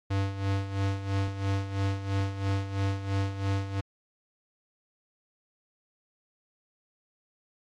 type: tone with tremolo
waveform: square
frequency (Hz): 98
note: G2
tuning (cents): 0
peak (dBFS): -25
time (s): 0.1-3.81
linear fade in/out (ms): 10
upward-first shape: sine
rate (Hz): 3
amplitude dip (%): 70
type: clicks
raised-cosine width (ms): 3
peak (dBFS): -30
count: 3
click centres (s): 1.279 / 2.202 / 2.493
effects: low-pass 5000 Hz 12 dB/octave + AAC 64 kbps